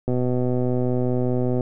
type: click train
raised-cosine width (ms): 2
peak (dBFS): -11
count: 192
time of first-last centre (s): 0.08-1.608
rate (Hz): 125
effects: none